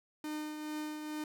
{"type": "tone with tremolo", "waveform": "45% pulse", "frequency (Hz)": 304.4, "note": "D#4", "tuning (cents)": -38, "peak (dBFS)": -36, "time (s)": [0.24, 1.24], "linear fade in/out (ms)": 2, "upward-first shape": "triangle", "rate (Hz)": 2.3, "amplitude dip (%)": 45, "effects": []}